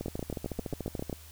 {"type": "two click trains", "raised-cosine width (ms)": 2, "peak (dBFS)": [-21, -20], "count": [16, 9], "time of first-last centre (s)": [[0.01, 1.097], [0.06, 1.128]], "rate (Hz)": [13.8, 7.49], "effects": ["added 78 Hz sine -50 dBFS peak until 1.31 s", "white hiss -53 dBFS RMS until 1.31 s"]}